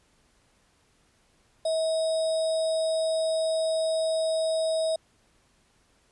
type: tone with sample-and-hold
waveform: sine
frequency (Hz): 643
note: E5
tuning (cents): -43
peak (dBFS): -23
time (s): 1.65-4.96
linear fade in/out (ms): 5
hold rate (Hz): 4410
effects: pink hiss -65 dBFS RMS until 6.11 s + resampled to 24000 Hz